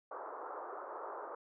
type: band-pass noise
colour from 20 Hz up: white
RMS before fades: -45 dBFS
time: 0.11-1.35 s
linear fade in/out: 5 ms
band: 360 to 1300 Hz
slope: 48 dB/octave
effects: none